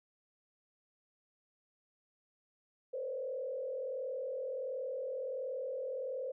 sine tone with frequency modulation, 523.3 Hz, C5, in tune, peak -36 dBFS, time 2.93-6.32 s, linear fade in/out 10 ms, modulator 41.4 Hz, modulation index 1, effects none

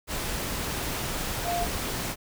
sine tone in noise, 696 Hz, F5, 6 cents flat, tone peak -26 dBFS, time 1.44-1.67 s, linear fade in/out 50 ms, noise pink, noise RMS -31 dBFS, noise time 0.07-2.16 s, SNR +2 dB, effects none

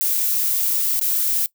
violet noise with dropouts, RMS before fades -20 dBFS, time 0.01-1.46 s, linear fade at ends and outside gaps 0 ms, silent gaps 0.995-1.013 s, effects noise-tail reverb RT60 0.1 s tail -20 dB re dry

